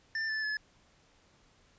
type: tone with pitch steps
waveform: square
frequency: 1784 / 1749 / 1717 Hz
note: A6 / A6 / A6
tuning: +23 / -11 / -43 cents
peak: -32 dBFS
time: 0.15-0.57 s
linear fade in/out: 2 ms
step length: 140 ms
effects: pink hiss -65 dBFS RMS until 1.78 s + resampled to 16000 Hz